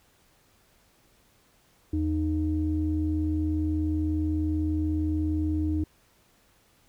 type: tone pair together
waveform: sine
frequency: 81.7 / 308.3 Hz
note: E2 / D#4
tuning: -15 / -16 cents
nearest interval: octave + major seventh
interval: 2299 cents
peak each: -26 dBFS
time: 1.93-5.84 s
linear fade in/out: 5 ms
effects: tanh soft clip ceiling -16 dBFS + pink hiss -63 dBFS RMS until 6.88 s